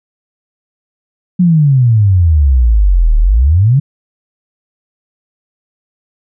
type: exponential two-way sweep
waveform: sine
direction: down then up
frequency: 185 to 36.71 to 147.7 Hz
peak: -5 dBFS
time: 1.39-3.8 s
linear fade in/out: 10 ms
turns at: 3.17 s
effects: none